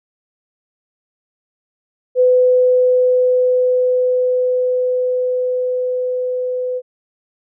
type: tone with level ramp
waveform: sine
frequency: 503 Hz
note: B4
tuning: 32 cents sharp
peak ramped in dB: -8 to -18 dBFS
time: 2.15-6.82 s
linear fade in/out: 50 ms
effects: none